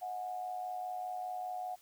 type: tone with amplitude modulation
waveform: sine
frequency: 730 Hz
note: F#5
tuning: 24 cents flat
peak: -34 dBFS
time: 0.01-1.76 s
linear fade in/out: 20 ms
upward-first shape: sine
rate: 105 Hz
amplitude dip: 60%
effects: white hiss -64 dBFS RMS until 1.81 s